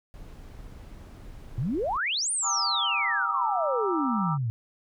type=noise; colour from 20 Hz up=brown; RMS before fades=-43 dBFS; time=0.14-1.97 s; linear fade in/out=0 ms
type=exponential two-way sweep; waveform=sine; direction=up then down; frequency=108.4 to 9420 to 108.4 Hz; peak=-25 dBFS; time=1.58-4.5 s; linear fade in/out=0 ms; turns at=2.31 s
type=chord; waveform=sine; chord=E half-diminished seventh; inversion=first; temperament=just; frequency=791.1 / 949.3 / 1186.7 / 1318.5 Hz; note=G5 / Bb5 / D6 / E6; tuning=+16 / +31 / +18 / 0 cents; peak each=-36 / -33 / -31 / -32 dBFS; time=2.42-4.38 s; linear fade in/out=50 ms
effects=none